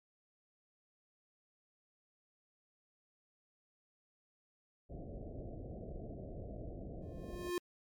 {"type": "low-pass noise", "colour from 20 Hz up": "pink", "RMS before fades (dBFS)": -46, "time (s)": [4.89, 7.51], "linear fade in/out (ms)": 20, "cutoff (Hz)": 700, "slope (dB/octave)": 96}
{"type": "tone with exponential growth", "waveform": "square", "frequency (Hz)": 353.7, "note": "F4", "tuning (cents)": 22, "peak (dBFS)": -33, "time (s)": [7.02, 7.58], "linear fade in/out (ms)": 1, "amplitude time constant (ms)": 120}
{"effects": ["MP3 96 kbps"]}